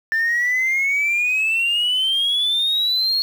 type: exponential sweep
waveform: sine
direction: up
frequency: 1776 to 4337 Hz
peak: -15 dBFS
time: 0.12-3.22 s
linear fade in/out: 0 ms
effects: tanh soft clip ceiling -13 dBFS + 7-bit